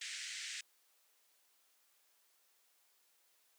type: band-pass noise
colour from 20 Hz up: pink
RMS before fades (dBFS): -45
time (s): 0.01-0.61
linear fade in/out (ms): 5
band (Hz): 1700 to 8400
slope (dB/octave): 48
effects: white hiss -73 dBFS RMS until 3.58 s + high-pass 400 Hz 12 dB/octave